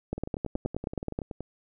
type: two click trains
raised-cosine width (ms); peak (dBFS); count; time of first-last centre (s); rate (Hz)
2; -16 / -22; 11 / 14; 0.13-1.189 / 0.18-1.406; 9.44 / 10.6
effects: none

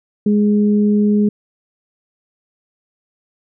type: tone pair together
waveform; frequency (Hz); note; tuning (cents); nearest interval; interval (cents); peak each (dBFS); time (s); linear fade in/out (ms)
sine; 207.7 / 415.9; G#3 / G#4; 0 / +2; octave; 1202; -11 / -20; 0.26-1.29; 5
effects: none

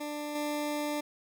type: tone with level steps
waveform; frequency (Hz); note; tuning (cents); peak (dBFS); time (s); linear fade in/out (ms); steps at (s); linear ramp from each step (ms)
20% pulse; 296.1; D4; +14; -30 / -26; 0-1.01; 10; 0.35; 5
effects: none

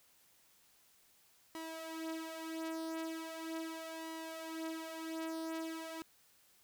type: tone with flanger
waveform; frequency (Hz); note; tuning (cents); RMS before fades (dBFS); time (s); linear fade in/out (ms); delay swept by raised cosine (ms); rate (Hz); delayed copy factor
sawtooth; 323.6; E4; -32; -43; 1.55-6.02; 0; 1 to 6.4; 0.39; +0.7
effects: white hiss -68 dBFS RMS until 6.63 s

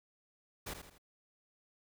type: noise with echo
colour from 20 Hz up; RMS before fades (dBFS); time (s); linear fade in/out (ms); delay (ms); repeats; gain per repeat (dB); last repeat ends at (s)
pink; -42; 0.66-0.74; 10; 81; 3; -7; 0.983
effects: none

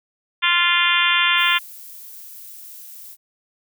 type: harmonic tone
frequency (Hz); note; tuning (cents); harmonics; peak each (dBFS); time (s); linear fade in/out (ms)
348; F4; -6; 3 / 4 / 5 / 6 / 7 / 8 / 9 / 10; -23 / -23 / -23 / -23 / -23 / -23 / -23 / -23; 0.42-1.59; 20
type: noise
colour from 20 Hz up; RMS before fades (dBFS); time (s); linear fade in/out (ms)
violet; -39; 1.36-3.17; 50
effects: none

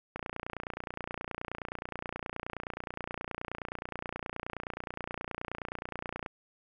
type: click train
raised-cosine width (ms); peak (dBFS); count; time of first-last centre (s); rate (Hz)
0.5; -21; 181; 0.16-6.262; 29.5
effects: none

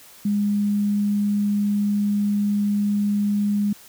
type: tone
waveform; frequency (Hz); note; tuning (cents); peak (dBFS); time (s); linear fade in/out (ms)
sine; 205; G#3; -22; -18; 0.25-3.73; 5
effects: white hiss -47 dBFS RMS until 3.88 s

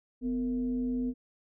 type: tone with frequency modulation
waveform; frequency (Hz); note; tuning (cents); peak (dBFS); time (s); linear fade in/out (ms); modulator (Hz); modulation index
sine; 251.2; B3; +30; -28; 0.21-1.14; 50; 207; 0.42
effects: none

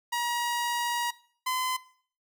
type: tone pair in turn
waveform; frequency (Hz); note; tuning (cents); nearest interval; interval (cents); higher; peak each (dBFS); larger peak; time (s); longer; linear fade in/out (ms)
sawtooth; 954 / 1022.6; A#5 / C6; +40 / -40; minor second; 120; second; -23; neither; 0.12-1.11 / 1.46-1.77; first; 10
effects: noise-tail reverb RT60 0.5 s tail -19 dB re dry

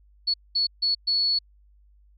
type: tone bursts at uneven times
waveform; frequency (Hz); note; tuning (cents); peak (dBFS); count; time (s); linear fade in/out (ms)
sine; 4403; C#8; -13; -20; 4; 0.27-0.34 / 0.55-0.67 / 0.82-0.95 / 1.07-1.39; 10
effects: added 50 Hz sine -54 dBFS peak until 2.17 s

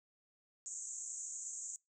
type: band-pass noise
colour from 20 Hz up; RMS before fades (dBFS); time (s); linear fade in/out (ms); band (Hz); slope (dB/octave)
pink; -45; 0.66-1.76; 0; 6500 to 7800; 96
effects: noise-tail reverb RT60 0.2 s tail -24 dB re dry

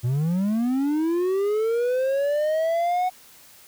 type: linear sweep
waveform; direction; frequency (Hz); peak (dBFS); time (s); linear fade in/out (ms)
triangle; up; 115.4 to 742; -18; 0.03-3.1; 20
effects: white hiss -50 dBFS RMS until 3.67 s

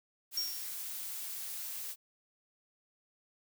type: noise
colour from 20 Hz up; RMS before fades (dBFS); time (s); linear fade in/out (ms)
blue; -41; 0.31-1.96; 50
type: tone with exponential decay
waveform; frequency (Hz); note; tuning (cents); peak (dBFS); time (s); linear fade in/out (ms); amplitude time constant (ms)
sine; 5560; F8; -9; -29; 0.37-0.8; 5; 92
effects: none

